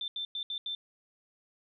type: tone bursts at uneven times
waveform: sine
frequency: 3555 Hz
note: A7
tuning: 17 cents sharp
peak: -33 dBFS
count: 5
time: 0.01-0.08 / 0.16-0.25 / 0.35-0.43 / 0.5-0.58 / 0.66-0.75 s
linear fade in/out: 2 ms
effects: none